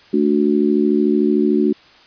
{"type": "chord", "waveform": "sine", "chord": "D major", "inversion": "second", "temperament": "just", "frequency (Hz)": [220.2, 293.7, 367.1], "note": ["A3", "D4", "F#4"], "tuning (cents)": [2, 0, -14], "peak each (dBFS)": -17, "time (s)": [0.13, 1.73], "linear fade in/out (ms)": 10, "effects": ["white hiss -47 dBFS RMS until 2.06 s", "resampled to 11025 Hz"]}